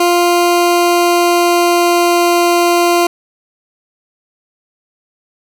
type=tone with pitch glide; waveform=20% pulse; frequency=349.2 to 347 Hz; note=F4 to F4; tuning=0 to -11 cents; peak=-4 dBFS; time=0-3.07 s; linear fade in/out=5 ms; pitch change=-11 cents; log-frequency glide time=0.11-2.46 s; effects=none